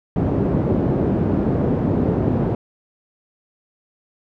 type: band-pass noise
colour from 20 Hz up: pink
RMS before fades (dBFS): -19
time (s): 0.16-2.55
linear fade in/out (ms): 2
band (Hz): 120 to 390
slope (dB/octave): 12
effects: none